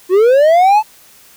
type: linear sweep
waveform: triangle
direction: up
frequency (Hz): 349.2 to 883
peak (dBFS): -4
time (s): 0.09-0.83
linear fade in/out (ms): 50
effects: white hiss -44 dBFS RMS until 1.36 s